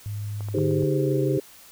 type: tone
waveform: sine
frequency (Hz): 103.83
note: G#2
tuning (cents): 0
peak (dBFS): -28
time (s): 0.06-0.84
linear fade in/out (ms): 0
type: clicks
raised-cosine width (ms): 1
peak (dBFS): -27 / -26 / -27 / -34 / -33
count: 5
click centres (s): 0.407 / 0.486 / 0.586 / 0.711 / 0.825
type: chord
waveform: sine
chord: Ab major seventh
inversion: second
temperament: just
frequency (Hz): 311.5 / 389.3 / 415.3 / 519.1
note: Eb4 / G4 / Ab4 / C5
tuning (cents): +2 / -12 / 0 / -14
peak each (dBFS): -27 / -25 / -30 / -30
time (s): 0.54-1.4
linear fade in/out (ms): 5
type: tone with pitch glide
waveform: sine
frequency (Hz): 150 to 137.55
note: D3 to C#3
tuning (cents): +37 to -13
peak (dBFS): -24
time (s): 0.57-1.38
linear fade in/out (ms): 5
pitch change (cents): -150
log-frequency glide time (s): 0.74-1.11
effects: white hiss -49 dBFS RMS until 1.71 s

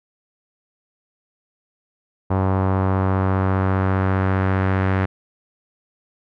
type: tone with low-pass filter sweep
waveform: sawtooth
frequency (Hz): 95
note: F#2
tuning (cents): +46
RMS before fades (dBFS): -19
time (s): 2.3-5.06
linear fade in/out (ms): 10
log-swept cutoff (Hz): 1000 to 1800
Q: 1.8
effects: none

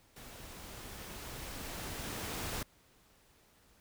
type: noise with level ramp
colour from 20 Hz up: pink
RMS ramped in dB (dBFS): -51 to -38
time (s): 0.16-2.63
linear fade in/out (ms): 5
effects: pink hiss -66 dBFS RMS until 3.8 s

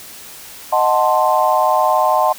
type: chord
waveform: sine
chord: D# diminished seventh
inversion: none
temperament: equal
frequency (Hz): 622.3 / 740 / 880 / 1046.5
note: D#5 / F#5 / A5 / C6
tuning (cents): 0 / 0 / 0 / 0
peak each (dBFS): -17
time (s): 0.72-2.33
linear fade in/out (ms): 10
effects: white hiss -36 dBFS RMS until 2.38 s

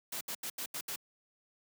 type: noise bursts at uneven times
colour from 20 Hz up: white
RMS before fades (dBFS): -39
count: 6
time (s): 0.12-0.21 / 0.28-0.35 / 0.43-0.5 / 0.58-0.66 / 0.74-0.81 / 0.88-0.96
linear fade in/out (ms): 5
effects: high-pass 150 Hz 12 dB/octave

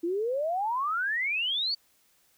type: exponential sweep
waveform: sine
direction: up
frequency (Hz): 325.9 to 4632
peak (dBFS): -26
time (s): 0.03-1.75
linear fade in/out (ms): 10
effects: white hiss -66 dBFS RMS until 2.37 s

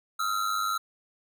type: ring-modulated tone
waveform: square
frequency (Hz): 1319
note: E6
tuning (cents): +1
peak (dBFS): -24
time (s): 0.19-0.78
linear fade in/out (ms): 10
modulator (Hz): 50.2
effects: none

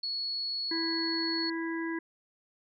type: tone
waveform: sine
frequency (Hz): 4373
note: C#8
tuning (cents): -24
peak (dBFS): -31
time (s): 0.03-1.5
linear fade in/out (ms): 5
type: harmonic tone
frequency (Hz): 329.6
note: E4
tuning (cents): 0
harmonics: 1 / 3 / 5 / 6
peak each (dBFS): -32 / -42 / -40 / -42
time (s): 0.71-1.99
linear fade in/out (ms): 5
effects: none

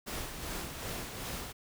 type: noise with tremolo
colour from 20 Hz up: pink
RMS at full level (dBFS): -38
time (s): 0.06-1.53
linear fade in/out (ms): 20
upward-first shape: sine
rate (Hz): 2.6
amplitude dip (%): 45
effects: none

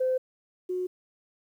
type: tone pair in turn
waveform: sine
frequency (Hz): 515 / 365.1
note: C5 / F#4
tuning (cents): -28 / -23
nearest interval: tritone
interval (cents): 595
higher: first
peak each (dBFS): -22 / -27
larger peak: first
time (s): 0-0.18 / 0.69-0.87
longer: neither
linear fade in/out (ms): 10
effects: tanh soft clip ceiling -18 dBFS + 10-bit

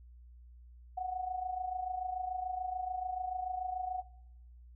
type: tone with amplitude modulation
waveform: sine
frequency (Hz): 739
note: F#5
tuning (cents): -2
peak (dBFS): -31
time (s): 0.97-4.02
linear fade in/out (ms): 10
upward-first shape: sine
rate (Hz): 26.9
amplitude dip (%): 65
effects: noise-tail reverb RT60 0.8 s tail -18 dB re dry + added 60 Hz sine -52 dBFS peak until 4.75 s

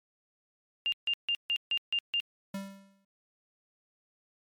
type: tone bursts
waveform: sine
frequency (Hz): 2800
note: F7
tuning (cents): +4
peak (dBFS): -26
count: 7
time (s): 0.86-2.201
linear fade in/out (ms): 0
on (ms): 63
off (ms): 150
type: tone with exponential decay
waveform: square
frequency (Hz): 196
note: G3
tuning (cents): 0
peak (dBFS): -33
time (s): 2.54-3.05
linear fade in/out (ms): 5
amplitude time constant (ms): 110
effects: MP3 96 kbps

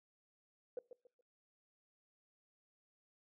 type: tone with echo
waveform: sine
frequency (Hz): 493.9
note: B4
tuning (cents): 0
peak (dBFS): -38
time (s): 0.77-0.79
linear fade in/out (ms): 2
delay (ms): 140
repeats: 3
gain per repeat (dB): -11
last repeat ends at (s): 1.21
effects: noise-tail reverb RT60 0.4 s tail -24 dB re dry + tanh soft clip ceiling -34 dBFS

